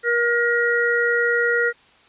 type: harmonic tone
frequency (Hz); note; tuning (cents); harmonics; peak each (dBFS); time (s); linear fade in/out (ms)
474.4; A#4; +30; 1 / 3 / 4; -21 / -21 / -21; 0.03-1.73; 50
effects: white hiss -53 dBFS RMS until 2.08 s + resampled to 8000 Hz